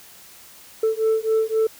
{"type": "beating tone pair", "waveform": "sine", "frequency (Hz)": [440, 443.8], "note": ["A4", "A4"], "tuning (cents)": [0, 15], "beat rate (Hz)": 3.8, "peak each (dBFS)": -19, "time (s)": [0.83, 1.67], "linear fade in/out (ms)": 5, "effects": ["tanh soft clip ceiling -14 dBFS", "white hiss -46 dBFS RMS until 1.79 s"]}